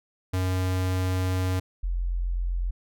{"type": "tone pair in turn", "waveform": ["square", "sine"], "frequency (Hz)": [92.5, 43.83], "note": ["F#2", "F1"], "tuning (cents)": [0, 7], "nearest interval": "octave + minor second", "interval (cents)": 1293, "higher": "first", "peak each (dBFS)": -24, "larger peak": "neither", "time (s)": [[0.33, 1.6], [1.83, 2.71]], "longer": "first", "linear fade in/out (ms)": 10, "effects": []}